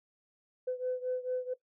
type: beating tone pair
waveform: sine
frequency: 504 / 508.5 Hz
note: B4 / C5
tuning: +35 / -50 cents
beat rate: 4.5 Hz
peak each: -33 / -36 dBFS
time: 0.67-1.54 s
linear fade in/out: 10 ms
effects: noise-tail reverb RT60 0.1 s tail -17 dB re dry + tanh soft clip ceiling -25 dBFS